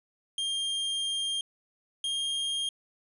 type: tone pair in turn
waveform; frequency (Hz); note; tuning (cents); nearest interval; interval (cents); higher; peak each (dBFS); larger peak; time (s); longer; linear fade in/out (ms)
45% pulse; 3203 / 3221; G7 / G7; +37 / +46; unison; 9; second; -28; neither; 0.38-1.41 / 2.04-2.69; first; 2
effects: resampled to 24000 Hz